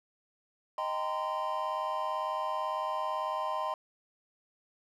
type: chord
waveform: triangle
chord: C minor seventh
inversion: first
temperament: equal with one note detuned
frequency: 622.3 / 784 / 932.3 / 1030.3 Hz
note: Eb5 / G5 / Bb5 / C6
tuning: 0 / 0 / 0 / -27 cents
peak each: -35 / -37 / -36 / -32 dBFS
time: 0.78-3.74 s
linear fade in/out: 2 ms
effects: none